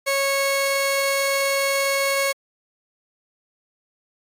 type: tone pair together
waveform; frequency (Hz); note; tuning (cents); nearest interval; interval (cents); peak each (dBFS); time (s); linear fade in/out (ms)
sawtooth; 550 / 1100; C#5 / C#6; -14 / -14; octave; 1200; -17; 0.06-2.33; 20
effects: AAC 48 kbps